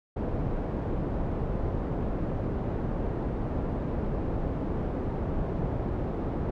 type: low-pass noise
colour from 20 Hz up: pink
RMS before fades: -30 dBFS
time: 0.16-6.51 s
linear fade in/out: 10 ms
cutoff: 610 Hz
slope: 12 dB/octave
effects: none